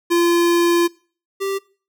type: tone pair in turn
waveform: square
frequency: 343.6 / 391.5 Hz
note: F4 / G4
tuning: -28 / -2 cents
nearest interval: major second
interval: 226 cents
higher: second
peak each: -14 / -21 dBFS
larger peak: first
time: 0.1-0.88 / 1.4-1.59 s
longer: first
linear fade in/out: 20 ms
effects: noise-tail reverb RT60 0.4 s tail -22 dB re dry